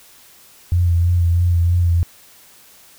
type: tone with vibrato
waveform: sine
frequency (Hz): 86.6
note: F2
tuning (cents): -14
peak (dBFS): -12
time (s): 0.72-2.03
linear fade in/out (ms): 0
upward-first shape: sine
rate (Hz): 3.1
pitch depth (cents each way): 32
effects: white hiss -47 dBFS RMS until 2.98 s